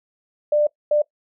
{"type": "tone bursts at uneven times", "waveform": "sine", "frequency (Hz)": 595, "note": "D5", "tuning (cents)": 22, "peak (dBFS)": -14, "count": 2, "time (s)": [[0.52, 0.67], [0.91, 1.02]], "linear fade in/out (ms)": 5, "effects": ["noise-tail reverb RT60 0.1 s tail -22 dB re dry"]}